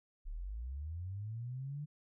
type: linear sweep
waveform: sine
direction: up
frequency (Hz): 32.13 to 150.5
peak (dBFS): -39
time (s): 0.25-1.86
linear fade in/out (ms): 20
effects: none